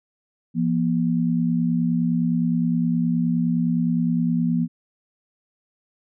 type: tone pair together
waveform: sine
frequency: 170.34 / 240 Hz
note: F3 / B3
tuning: -43 / -49 cents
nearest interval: tritone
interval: 594 cents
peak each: -21 dBFS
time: 0.54-4.68 s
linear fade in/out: 50 ms
effects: none